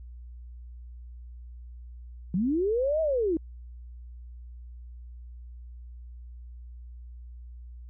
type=linear two-way sweep; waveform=sine; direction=up then down; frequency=166.6 to 651 to 304.6 Hz; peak=-23 dBFS; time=2.34-3.37 s; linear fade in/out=2 ms; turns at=3.01 s; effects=added 60 Hz sine -41 dBFS peak until 7.89 s